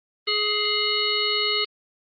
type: harmonic tone with a mistuned harmonic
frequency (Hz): 419.9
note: G#4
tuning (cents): +19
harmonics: 1 / 3 / 5 / 7 / 9 / 10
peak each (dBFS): -29 / -31 / -28 / -26 / -30 / -26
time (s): 0.27-1.65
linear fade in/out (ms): 10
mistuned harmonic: 10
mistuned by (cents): +37
effects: Opus 24 kbps